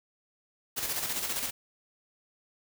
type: noise with tremolo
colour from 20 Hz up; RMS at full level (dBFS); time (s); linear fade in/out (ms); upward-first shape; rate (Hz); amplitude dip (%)
white; -31; 0.76-1.51; 20; square; 15; 45
effects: none